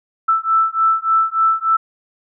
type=beating tone pair; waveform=sine; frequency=1321 / 1324.4 Hz; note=E6 / E6; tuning=+3 / +8 cents; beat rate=3.4 Hz; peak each=-16 dBFS; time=0.28-1.77 s; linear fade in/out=10 ms; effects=none